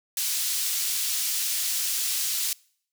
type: high-pass noise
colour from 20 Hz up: pink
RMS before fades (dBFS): -27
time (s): 0.17-2.53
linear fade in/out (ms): 2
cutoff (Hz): 4500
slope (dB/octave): 12
effects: noise-tail reverb RT60 0.6 s tail -25 dB re dry